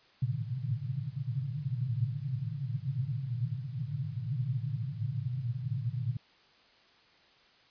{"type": "band-pass noise", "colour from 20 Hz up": "pink", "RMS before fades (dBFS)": -34, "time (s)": [0.22, 6.17], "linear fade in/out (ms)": 5, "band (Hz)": [110, 150], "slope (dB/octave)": 96, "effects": ["white hiss -62 dBFS RMS until 7.7 s", "resampled to 11025 Hz"]}